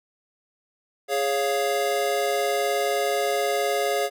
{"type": "chord", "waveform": "square", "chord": "Db major", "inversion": "second", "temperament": "equal", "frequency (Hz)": [415.3, 554.4, 698.5], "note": ["Ab4", "Db5", "F5"], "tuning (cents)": [0, 0, 0], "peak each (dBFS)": -27, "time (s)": [1.08, 4.1], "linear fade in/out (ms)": 50, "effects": []}